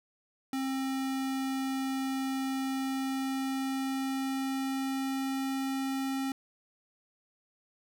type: tone with pitch glide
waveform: square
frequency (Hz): 266.5 to 268.4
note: C4 to C4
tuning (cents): +32 to +44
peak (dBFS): -31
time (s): 0.53-6.32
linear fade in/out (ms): 2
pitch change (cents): +12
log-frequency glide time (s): 2.63-5.66
effects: none